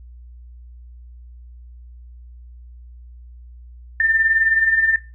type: beating tone pair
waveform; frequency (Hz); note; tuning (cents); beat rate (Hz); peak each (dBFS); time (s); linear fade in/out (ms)
sine; 1777 / 1796; A6 / A6; +17 / +35; 19; -23 / -15; 4-4.96; 2
effects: noise-tail reverb RT60 0.3 s tail -18 dB re dry + added 60 Hz sine -38 dBFS peak until 5.14 s